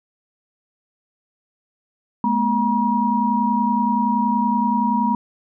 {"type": "tone cluster", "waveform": "sine", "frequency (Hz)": [211.4, 242, 956], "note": ["G#3", "B3", "A#5"], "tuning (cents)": [31, -35, 43], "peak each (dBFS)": [-21, -22, -19], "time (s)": [2.24, 5.15], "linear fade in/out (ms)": 2, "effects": []}